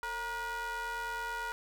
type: ring-modulated tone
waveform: square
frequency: 246.9 Hz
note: B3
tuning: in tune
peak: -33 dBFS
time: 0.03-1.52 s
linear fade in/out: 0 ms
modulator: 1190 Hz
effects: none